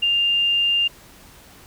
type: tone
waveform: sine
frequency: 2800 Hz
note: F7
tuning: 4 cents sharp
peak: -16 dBFS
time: 0.02-0.88 s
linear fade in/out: 10 ms
effects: pink hiss -47 dBFS RMS until 1.66 s